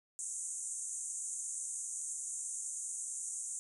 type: band-pass noise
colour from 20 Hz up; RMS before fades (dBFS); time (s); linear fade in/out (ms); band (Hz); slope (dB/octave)
white; -41; 0.19-3.59; 0; 6400 to 9500; 96
effects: none